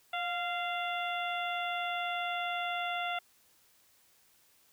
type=harmonic tone with a mistuned harmonic; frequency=692 Hz; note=F5; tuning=16 cents flat; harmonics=1 / 2 / 3 / 4 / 5; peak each=-35 / -38 / -40 / -41 / -42 dBFS; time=0.13-3.19 s; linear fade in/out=5 ms; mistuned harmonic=1; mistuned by=+40 cents; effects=white hiss -66 dBFS RMS until 4.72 s